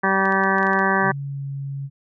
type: harmonic tone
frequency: 193 Hz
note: G3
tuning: 27 cents flat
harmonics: 1 / 2 / 3 / 4 / 5 / 6 / 8 / 9 / 10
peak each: -24 / -25 / -29 / -25 / -25 / -24 / -24 / -24 / -29 dBFS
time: 0.03-1.12 s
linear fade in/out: 10 ms
type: clicks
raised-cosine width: 0.2 ms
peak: -24 dBFS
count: 8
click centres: 0.255 / 0.323 / 0.437 / 0.584 / 0.63 / 0.669 / 0.733 / 0.791 s
type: tone with pitch glide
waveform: sine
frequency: 140 to 138.47 Hz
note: C#3 to C#3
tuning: +18 to -2 cents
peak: -26 dBFS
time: 1.01-1.9 s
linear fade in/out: 50 ms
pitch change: -20 cents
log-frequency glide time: 1.23-1.46 s
effects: none